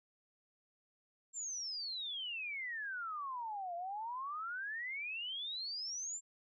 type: exponential two-way sweep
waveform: sine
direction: down then up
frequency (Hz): 7459 to 678 to 7459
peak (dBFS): -39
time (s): 1.33-6.21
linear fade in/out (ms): 50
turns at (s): 3.75
effects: none